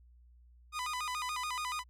sawtooth tone with vibrato, 1108.7 Hz, C#6, in tune, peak -31 dBFS, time 0.72-1.84 s, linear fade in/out 50 ms, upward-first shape square, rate 7 Hz, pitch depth 180 cents each way, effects added 60 Hz sine -57 dBFS peak until 1.89 s + low-pass 11000 Hz 12 dB/octave

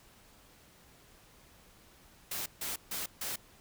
white noise bursts, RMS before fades -37 dBFS, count 4, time 2.31-3.36 s, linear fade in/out 5 ms, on 150 ms, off 150 ms, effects pink hiss -60 dBFS RMS until 3.6 s

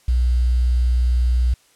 sine tone with quantisation, 61.2 Hz, B1, 15 cents flat, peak -14 dBFS, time 0.08-1.54 s, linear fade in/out 5 ms, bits 7, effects white hiss -56 dBFS RMS until 1.75 s + low-pass 10000 Hz 12 dB/octave

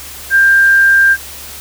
sine tone, 1590 Hz, G6, 24 cents sharp, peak -5 dBFS, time 0.3-1.17 s, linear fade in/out 50 ms, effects added 71 Hz sine -38 dBFS peak until 1.6 s + white hiss -30 dBFS RMS until 1.6 s

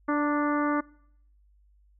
harmonic tone with a mistuned harmonic, 293.4 Hz, D4, 2 cents flat, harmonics 1 / 2 / 3 / 4 / 5 / 6 / 7, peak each -25 / -32 / -34 / -30 / -35 / -40 / -43 dBFS, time 0.08-0.81 s, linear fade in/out 10 ms, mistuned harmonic 3, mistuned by +22 cents, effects noise-tail reverb RT60 0.7 s tail -24 dB re dry + added 50 Hz sine -58 dBFS peak until 1.99 s

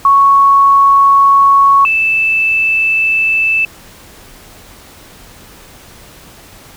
sine tone pair in turn, 1108.7 / 2637 Hz, C#6 / E7, 0 / 0 cents, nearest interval octave + minor third, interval 1500 cents, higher second, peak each -4 / -9 dBFS, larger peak first, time 0.05-1.85 / 1.85-3.65 s, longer neither, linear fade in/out 2 ms, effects pink hiss -38 dBFS RMS until 6.76 s

